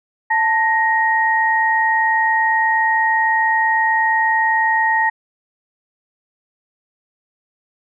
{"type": "tone pair together", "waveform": "sine", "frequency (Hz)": [884.4, 1874], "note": ["A5", "A#6"], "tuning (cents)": [9, 9], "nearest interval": "octave + minor second", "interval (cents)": 1300, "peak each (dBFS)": -16, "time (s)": [0.3, 5.1], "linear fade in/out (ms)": 10, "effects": []}